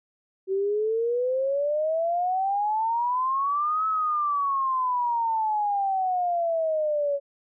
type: exponential two-way sweep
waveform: sine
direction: up then down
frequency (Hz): 377.9 to 1300 to 558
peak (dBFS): -22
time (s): 0.47-7.2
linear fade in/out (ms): 50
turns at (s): 3.87
effects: none